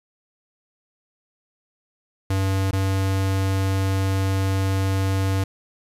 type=tone with dropouts; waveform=square; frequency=96.3 Hz; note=G2; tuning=30 cents flat; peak=-20 dBFS; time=2.3-5.44 s; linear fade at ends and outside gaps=5 ms; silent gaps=2.711-2.73 s; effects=resampled to 32000 Hz + 8-bit

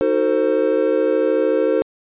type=chord; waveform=triangle; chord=D# diminished seventh; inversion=none; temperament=equal with one note detuned; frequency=311.1 / 370 / 449.8 / 523.3 Hz; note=D#4 / F#4 / A4 / C5; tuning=0 / 0 / +38 / 0 cents; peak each=-20 / -21 / -17 / -17 dBFS; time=0.01-1.82 s; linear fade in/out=0 ms; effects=resampled to 8000 Hz

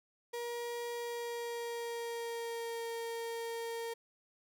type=tone with pitch glide; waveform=35% pulse; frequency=475 to 461.7 Hz; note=A#4 to A#4; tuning=+33 to -17 cents; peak=-36 dBFS; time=0.33-3.94 s; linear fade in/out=10 ms; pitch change=-50 cents; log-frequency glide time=0.92-2.88 s; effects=none

